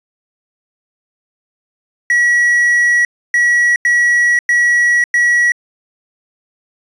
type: tone bursts at uneven times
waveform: triangle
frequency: 1926 Hz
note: B6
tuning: 44 cents flat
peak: -7 dBFS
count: 5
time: 2.1-3.05 / 3.34-3.76 / 3.85-4.39 / 4.49-5.04 / 5.14-5.52 s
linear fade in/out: 2 ms
effects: resampled to 22050 Hz + 7-bit